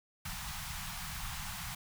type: band-stop noise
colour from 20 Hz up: pink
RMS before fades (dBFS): -41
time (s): 0.25-1.75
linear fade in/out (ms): 5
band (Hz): 190 to 760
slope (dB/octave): 48
effects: none